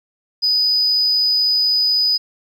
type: tone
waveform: sine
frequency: 4978 Hz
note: D#8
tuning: in tune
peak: -12 dBFS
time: 0.42-2.18 s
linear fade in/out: 20 ms
effects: tanh soft clip ceiling -10 dBFS + 9-bit